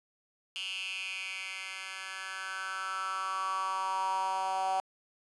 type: tone with high-pass filter sweep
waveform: 10% pulse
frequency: 190 Hz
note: F#3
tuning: 46 cents sharp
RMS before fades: -35 dBFS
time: 0.56-4.8 s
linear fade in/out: 0 ms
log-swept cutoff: 2900 to 760 Hz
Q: 6.2
effects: resampled to 24000 Hz